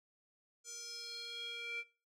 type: tone with band-pass filter sweep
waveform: square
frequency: 469.2 Hz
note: A#4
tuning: 11 cents sharp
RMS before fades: -45 dBFS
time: 0.64-1.84 s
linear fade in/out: 50 ms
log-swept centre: 6800 to 2300 Hz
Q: 5
effects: noise-tail reverb RT60 0.4 s tail -21 dB re dry